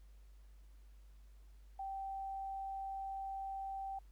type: tone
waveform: sine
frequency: 778 Hz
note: G5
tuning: 13 cents flat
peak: -40 dBFS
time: 1.79-3.99 s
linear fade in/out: 5 ms
effects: added 50 Hz sine -56 dBFS peak until 4.11 s + pink hiss -75 dBFS RMS until 4.11 s